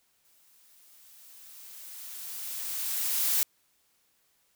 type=noise with exponential growth; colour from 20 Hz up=blue; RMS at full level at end=-25 dBFS; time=0.25-3.43 s; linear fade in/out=0 ms; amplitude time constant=690 ms; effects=white hiss -70 dBFS RMS until 4.55 s